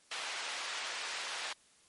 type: band-pass noise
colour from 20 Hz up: white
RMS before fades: -40 dBFS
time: 0.11-1.53 s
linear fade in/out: 5 ms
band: 680 to 3800 Hz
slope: 12 dB/octave
effects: white hiss -65 dBFS RMS until 1.88 s + MP3 48 kbps